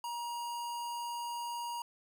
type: tone with notch filter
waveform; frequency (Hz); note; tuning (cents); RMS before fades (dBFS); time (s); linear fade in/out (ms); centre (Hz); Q
square; 949; A#5; +31; -39; 0.04-1.82; 2; 2000; 1.5
effects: 12-bit